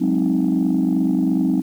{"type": "chord", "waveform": "sine", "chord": "Ab dominant seventh", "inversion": "third", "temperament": "equal", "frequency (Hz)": [185, 207.7, 261.6, 311.1], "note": ["Gb3", "Ab3", "C4", "Eb4"], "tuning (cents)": [0, 0, 0, 0], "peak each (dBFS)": [-20, -23, -18, -20], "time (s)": [0, 1.62], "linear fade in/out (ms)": 20, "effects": ["tanh soft clip ceiling -10 dBFS", "8-bit"]}